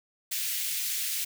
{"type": "high-pass noise", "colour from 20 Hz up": "white", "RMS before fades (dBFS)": -31, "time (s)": [0.31, 1.25], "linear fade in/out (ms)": 10, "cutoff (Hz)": 2000, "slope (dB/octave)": 24, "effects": []}